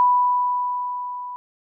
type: tone with level ramp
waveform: sine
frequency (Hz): 987.8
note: B5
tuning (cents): 0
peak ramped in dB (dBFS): -12 to -30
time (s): 0-1.36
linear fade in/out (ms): 0
effects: none